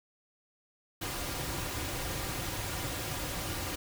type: noise with comb filter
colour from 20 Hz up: pink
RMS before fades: -36 dBFS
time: 1.01-3.76 s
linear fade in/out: 10 ms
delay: 4.6 ms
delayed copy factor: -0.5
effects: none